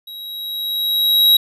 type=tone with level ramp; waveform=square; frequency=3846 Hz; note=B7; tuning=47 cents flat; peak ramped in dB=-32 to -8 dBFS; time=0.07-1.37 s; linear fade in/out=5 ms; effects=resampled to 32000 Hz